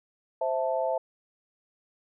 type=chord; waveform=sine; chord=A minor; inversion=first; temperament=equal; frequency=523.3 / 659.3 / 880 Hz; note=C5 / E5 / A5; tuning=0 / 0 / 0 cents; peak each=-29 / -28 / -32 dBFS; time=0.41-0.98 s; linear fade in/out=5 ms; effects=none